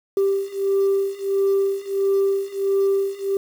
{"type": "beating tone pair", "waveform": "sine", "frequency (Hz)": [392, 393.5], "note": ["G4", "G4"], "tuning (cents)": [0, 7], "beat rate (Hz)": 1.5, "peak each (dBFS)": [-20, -19], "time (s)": [0.17, 3.37], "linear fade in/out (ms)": 2, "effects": ["tanh soft clip ceiling -13 dBFS", "7-bit"]}